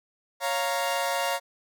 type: chord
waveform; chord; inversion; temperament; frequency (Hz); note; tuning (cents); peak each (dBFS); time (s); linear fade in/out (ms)
sawtooth; Bb minor; first; equal; 554.4 / 698.5 / 932.3; Db5 / F5 / Bb5; 0 / 0 / 0; -26; 0.4-1.4; 50
effects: none